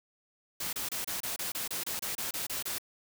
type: noise bursts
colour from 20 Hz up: white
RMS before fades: -35 dBFS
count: 14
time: 0.6-2.784 s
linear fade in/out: 5 ms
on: 130 ms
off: 28 ms
effects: none